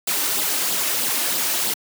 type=noise with flanger; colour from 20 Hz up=white; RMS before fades=-22 dBFS; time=0.07-1.74 s; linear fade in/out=5 ms; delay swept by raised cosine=0.23 to 3.43 ms; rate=3.1 Hz; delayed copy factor=+0.55; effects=high-pass 200 Hz 12 dB/octave